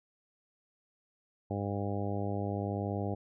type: harmonic tone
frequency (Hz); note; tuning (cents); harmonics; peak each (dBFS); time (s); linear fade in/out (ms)
100.8; G2; +49; 1 / 2 / 3 / 4 / 5 / 6 / 7 / 8; -35 / -38 / -40 / -41 / -42 / -43 / -43 / -44; 1.5-3.15; 10
effects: none